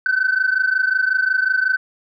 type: tone pair together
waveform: sine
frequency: 1509 / 1534.5 Hz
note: F#6 / G6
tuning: +34 / -37 cents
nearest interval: unison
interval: 29 cents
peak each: -17 dBFS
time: 0.06-1.77 s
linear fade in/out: 2 ms
effects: tanh soft clip ceiling -10 dBFS

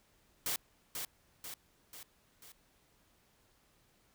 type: noise with echo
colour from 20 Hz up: white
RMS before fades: -35 dBFS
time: 0.46-0.56 s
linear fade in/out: 2 ms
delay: 490 ms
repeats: 4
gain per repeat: -5 dB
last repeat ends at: 2.52 s
effects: pink hiss -70 dBFS RMS until 4.14 s

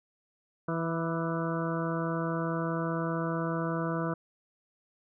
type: harmonic tone with a mistuned harmonic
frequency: 164.81 Hz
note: E3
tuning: in tune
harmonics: 1 / 2 / 3 / 4 / 6 / 7 / 8 / 9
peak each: -32 / -35 / -37 / -38 / -40 / -40 / -41 / -42 dBFS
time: 0.68-4.14 s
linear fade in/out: 5 ms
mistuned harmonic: 7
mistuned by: +43 cents
effects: none

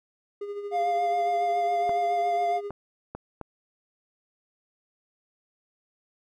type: tone with tremolo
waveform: triangle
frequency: 407.5 Hz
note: G#4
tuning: 33 cents flat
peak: -28 dBFS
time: 0.41-2.71 s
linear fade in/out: 5 ms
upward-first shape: sine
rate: 13 Hz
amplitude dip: 50%
type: tone with vibrato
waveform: triangle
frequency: 698.5 Hz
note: F5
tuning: in tune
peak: -21 dBFS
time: 0.71-2.61 s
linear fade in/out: 50 ms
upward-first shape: sine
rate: 7.2 Hz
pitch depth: 21 cents each way
type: clicks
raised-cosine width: 1 ms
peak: -21 dBFS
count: 4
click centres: 1.894 / 2.706 / 3.15 / 3.413 s
effects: none

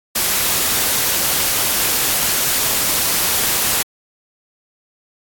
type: noise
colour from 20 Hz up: white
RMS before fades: -17 dBFS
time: 0.15-3.83 s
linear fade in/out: 10 ms
effects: AAC 64 kbps

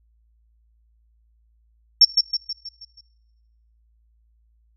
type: tone with echo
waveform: sine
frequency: 5450 Hz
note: F8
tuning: 43 cents flat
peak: -7 dBFS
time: 2.01-2.05 s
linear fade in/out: 5 ms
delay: 160 ms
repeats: 6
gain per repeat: -6 dB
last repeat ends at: 3.01 s
effects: noise-tail reverb RT60 1.0 s tail -20 dB re dry + added 56 Hz sine -58 dBFS peak until 4.76 s

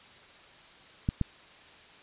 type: clicks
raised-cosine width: 5 ms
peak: -14 dBFS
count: 2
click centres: 1.089 / 1.213 s
effects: white hiss -53 dBFS RMS until 2.02 s + resampled to 8000 Hz

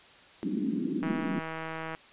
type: band-pass noise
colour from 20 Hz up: white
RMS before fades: -31 dBFS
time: 0.43-1.39 s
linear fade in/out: 0 ms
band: 190 to 310 Hz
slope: 48 dB/octave
type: click train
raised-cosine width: 0.5 ms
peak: -22 dBFS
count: 149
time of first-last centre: 1.03-1.949 s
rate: 161 Hz
effects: white hiss -54 dBFS RMS until 2.12 s + resampled to 8000 Hz

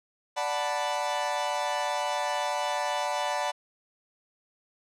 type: chord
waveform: 40% pulse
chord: B minor seventh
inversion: first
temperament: equal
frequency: 587.3 / 740 / 880 / 987.8 Hz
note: D5 / F#5 / A5 / B5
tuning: 0 / 0 / 0 / 0 cents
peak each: -32 dBFS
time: 0.36-3.52 s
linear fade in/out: 20 ms
effects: low-pass 8000 Hz 12 dB/octave

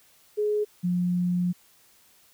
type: tone pair in turn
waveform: sine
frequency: 420 / 177.87 Hz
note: G#4 / F3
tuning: +19 / +32 cents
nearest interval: octave + minor third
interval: 1487 cents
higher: first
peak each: -22 dBFS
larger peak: neither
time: 0.37-0.65 / 0.83-1.53 s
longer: second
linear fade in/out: 20 ms
effects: white hiss -59 dBFS RMS until 2.33 s

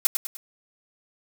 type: noise with echo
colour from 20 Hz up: blue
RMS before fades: -18 dBFS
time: 0.05-0.07 s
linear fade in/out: 0 ms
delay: 100 ms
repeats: 3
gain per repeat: -7 dB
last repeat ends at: 0.37 s
effects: none

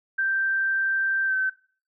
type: tone with pitch glide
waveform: sine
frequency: 1568 to 1536.6 Hz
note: G6 to G6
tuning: 0 to -35 cents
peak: -21 dBFS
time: 0.18-1.5 s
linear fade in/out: 10 ms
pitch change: -35 cents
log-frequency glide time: 1.26-1.34 s
effects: noise-tail reverb RT60 0.4 s tail -17 dB re dry

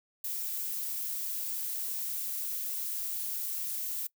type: noise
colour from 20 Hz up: violet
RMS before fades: -35 dBFS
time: 0.24-4.07 s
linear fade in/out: 5 ms
effects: noise-tail reverb RT60 0.1 s tail -22 dB re dry

